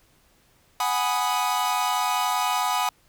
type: chord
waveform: 45% pulse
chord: G# minor seventh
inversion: third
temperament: equal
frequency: 740 / 830.6 / 987.8 / 1244.5 Hz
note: F#5 / G#5 / B5 / D#6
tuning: 0 / 0 / 0 / 0 cents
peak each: -28 / -28 / -27 / -28 dBFS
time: 0.8-2.89 s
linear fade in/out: 2 ms
effects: pink hiss -61 dBFS RMS until 3.08 s